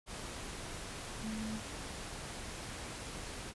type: tone in noise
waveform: sine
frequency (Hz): 218.3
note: A3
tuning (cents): -13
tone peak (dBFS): -38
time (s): 1.21-1.61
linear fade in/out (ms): 50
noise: pink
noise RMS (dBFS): -44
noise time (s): 0.06-3.54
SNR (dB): +3
effects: resampled to 24000 Hz